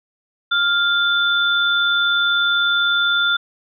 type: tone pair together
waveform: sine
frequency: 1400 / 3528 Hz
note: F6 / A7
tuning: +4 / +4 cents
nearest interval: octave + major third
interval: 1600 cents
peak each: -16 / -19 dBFS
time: 0.51-3.37 s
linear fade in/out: 10 ms
effects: none